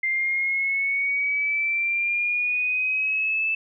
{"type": "exponential sweep", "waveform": "sine", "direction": "up", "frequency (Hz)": [2093, 2637], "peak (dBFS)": -21, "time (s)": [0.03, 3.55], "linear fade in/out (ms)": 5, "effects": []}